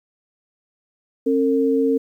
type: tone pair together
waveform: sine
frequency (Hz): 270 / 454.1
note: C#4 / A#4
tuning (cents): -45 / -45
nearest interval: major sixth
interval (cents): 900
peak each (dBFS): -18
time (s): 1.26-1.98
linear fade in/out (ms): 10
effects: 9-bit